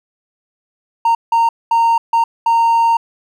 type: tone bursts at uneven times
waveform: triangle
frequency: 922 Hz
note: A#5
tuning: 19 cents flat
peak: -7 dBFS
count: 5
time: 1.05-1.15 / 1.32-1.49 / 1.71-1.98 / 2.13-2.24 / 2.46-2.97 s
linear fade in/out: 5 ms
effects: tanh soft clip ceiling -3 dBFS